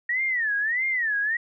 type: tone with vibrato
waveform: sine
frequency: 1864.7 Hz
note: A#6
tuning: in tune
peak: -22 dBFS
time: 0.09-1.37 s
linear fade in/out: 5 ms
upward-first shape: sine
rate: 1.6 Hz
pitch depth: 220 cents each way
effects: none